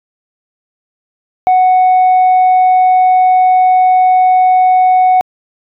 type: tone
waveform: sine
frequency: 740 Hz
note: F#5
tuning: in tune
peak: -3 dBFS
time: 1.47-5.21 s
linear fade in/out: 0 ms
effects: tanh soft clip ceiling -4 dBFS